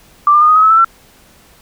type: tone with pitch steps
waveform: sine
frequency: 1174.7 / 1198 / 1221.8 / 1246 / 1270.7 / 1295.9 / 1321.6 / 1347.8 Hz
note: D6 / D6 / D#6 / D#6 / D#6 / E6 / E6 / E6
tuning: 0 / +34 / -32 / +2 / +36 / -30 / +4 / +38 cents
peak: -5 dBFS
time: 0.27-0.846 s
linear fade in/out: 2 ms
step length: 72 ms
effects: pink hiss -46 dBFS RMS until 1.61 s